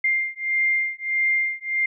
sine beating tone pair, 2104 / 2105.6 Hz, C7 / C7, +9 / +10 cents, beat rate 1.6 Hz, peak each -23 dBFS, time 0.04-1.86 s, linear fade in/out 5 ms, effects none

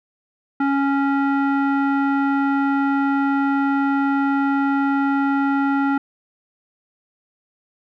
square tone with low-pass filter, 277.2 Hz, C#4, in tune, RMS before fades -19 dBFS, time 0.6-5.98 s, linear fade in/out 5 ms, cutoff 1400 Hz, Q 2.1, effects none

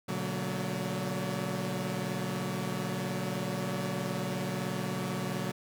sawtooth tone cluster, 120 / 143.1 / 184.3 / 224 / 572 Hz, B2 / D3 / F#3 / A3 / D5, -49 / -45 / -7 / +31 / -46 cents, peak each -36 / -34 / -31 / -36 / -38 dBFS, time 0.08-5.52 s, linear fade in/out 10 ms, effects none

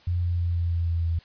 sine tone with pitch steps, 87.8 / 87.04 / 86.29 / 85.55 / 84.81 / 84.08 / 83.35 Hz, F2 / F2 / F2 / F2 / E2 / E2 / E2, +10 / -5 / -20 / -35 / +50 / +35 / +20 cents, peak -22 dBFS, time 0.07-1.19 s, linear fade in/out 5 ms, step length 160 ms, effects white hiss -55 dBFS RMS until 1.24 s + resampled to 11025 Hz

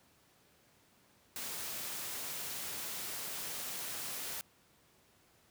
white noise, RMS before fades -41 dBFS, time 1.36-4.41 s, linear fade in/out 0 ms, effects pink hiss -67 dBFS RMS until 5.5 s + high-pass 80 Hz 12 dB/octave

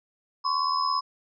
sine tone cluster, 1033 / 1111 / 5110 Hz, C6 / C#6 / D#8, -22 / +4 / +45 cents, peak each -27 / -26 / -30 dBFS, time 0.44-1.01 s, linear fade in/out 20 ms, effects none

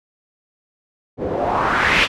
white noise with low-pass filter sweep, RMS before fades -18 dBFS, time 1.17-2.08 s, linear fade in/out 50 ms, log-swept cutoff 370 to 3000 Hz, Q 2.5, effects none

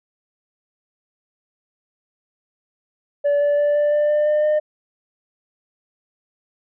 sine tone with pitch steps, 576 / 580.3 / 584.7 / 589.1 / 593.6 / 598 / 602.5 / 607.1 Hz, D5 / D5 / D5 / D5 / D5 / D5 / D5 / D#5, -34 / -21 / -8 / +5 / +18 / +31 / +44 / -43 cents, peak -12 dBFS, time 3.24-4.6 s, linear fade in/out 20 ms, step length 170 ms, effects tanh soft clip ceiling -14 dBFS

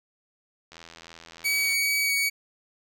click train, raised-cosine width 0.2 ms, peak -27 dBFS, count 85, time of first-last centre 0.72-1.731 s, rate 83.1 Hz
sawtooth tone with vibrato, 2261 Hz, C#7, 34 cents sharp, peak -19 dBFS, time 1.44-2.3 s, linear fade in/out 20 ms, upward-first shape sine, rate 2.4 Hz, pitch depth 10 cents each way
effects none

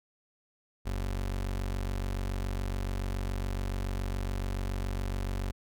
30% pulse tone, 47.09 Hz, F#1, 31 cents sharp, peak -28 dBFS, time 0.85-5.52 s, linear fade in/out 20 ms, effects none

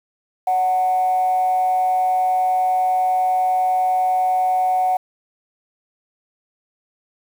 sine tone with frequency modulation, 740 Hz, F#5, in tune, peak -14 dBFS, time 0.47-4.97 s, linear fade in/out 5 ms, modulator 170 Hz, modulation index 0.28, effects tanh soft clip ceiling -11 dBFS + 7-bit

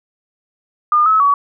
sine tone with pitch steps, 1212 / 1292 / 1132 Hz, D#6 / E6 / C#6, -46 / -35 / +36 cents, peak -9 dBFS, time 0.92-1.34 s, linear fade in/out 2 ms, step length 140 ms, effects none

